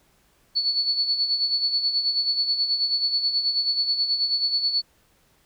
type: tone with tremolo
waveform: sine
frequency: 4435 Hz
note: C#8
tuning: in tune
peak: -18 dBFS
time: 0.55-4.82 s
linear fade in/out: 20 ms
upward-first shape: sine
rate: 9.3 Hz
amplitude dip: 60%
effects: pink hiss -62 dBFS RMS until 5.45 s